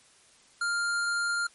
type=tone; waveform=square; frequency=1400 Hz; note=F6; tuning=4 cents sharp; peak=-27 dBFS; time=0.61-1.47 s; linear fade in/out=5 ms; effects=white hiss -59 dBFS RMS until 1.54 s + MP3 48 kbps